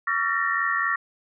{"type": "tone cluster", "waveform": "sine", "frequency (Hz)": [1133, 1364, 1794, 1878], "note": ["C#6", "F6", "A6", "A#6"], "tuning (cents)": [37, -41, 33, 12], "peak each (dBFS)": -27, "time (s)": [0.07, 0.96], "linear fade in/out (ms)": 5, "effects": []}